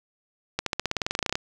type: accelerating click train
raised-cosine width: 0.2 ms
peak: -8 dBFS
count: 17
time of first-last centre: 0.59-1.355 s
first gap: 73 ms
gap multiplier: 0.94
effects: none